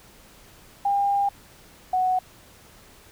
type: tone pair in turn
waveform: sine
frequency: 802 / 740.8 Hz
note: G5 / F#5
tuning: +39 / +2 cents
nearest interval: minor second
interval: 137 cents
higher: first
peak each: -19 dBFS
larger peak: neither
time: 0.85-1.29 / 1.93-2.19 s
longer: first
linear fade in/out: 5 ms
effects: pink hiss -51 dBFS RMS until 3.11 s